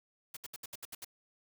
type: noise bursts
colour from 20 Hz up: white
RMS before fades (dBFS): -44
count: 8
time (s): 0.34-1.047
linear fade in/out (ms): 5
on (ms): 28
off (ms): 69
effects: none